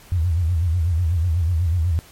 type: tone with vibrato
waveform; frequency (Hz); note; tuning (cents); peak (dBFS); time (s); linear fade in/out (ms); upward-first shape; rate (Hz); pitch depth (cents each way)
sine; 84.8; E2; +50; -16; 0.12-1.99; 0; sine; 8.1; 140
effects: pink hiss -47 dBFS RMS until 2.11 s + MP3 64 kbps